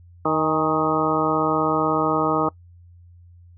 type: harmonic tone with a mistuned harmonic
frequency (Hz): 156.3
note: D#3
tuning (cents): +8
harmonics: 1 / 2 / 3 / 4 / 5 / 6 / 7 / 8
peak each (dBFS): -30 / -24 / -25 / -27 / -27 / -29 / -28 / -24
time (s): 0.25-2.49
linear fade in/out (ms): 5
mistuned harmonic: 5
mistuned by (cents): +59
effects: noise-tail reverb RT60 0.1 s tail -23 dB re dry + added 87 Hz sine -45 dBFS peak until 3.57 s